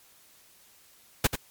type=noise with echo; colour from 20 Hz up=pink; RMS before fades=-21 dBFS; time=1.24-1.27 s; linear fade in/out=5 ms; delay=88 ms; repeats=1; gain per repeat=-9 dB; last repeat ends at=1.358 s; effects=white hiss -58 dBFS RMS until 1.5 s + MP3 96 kbps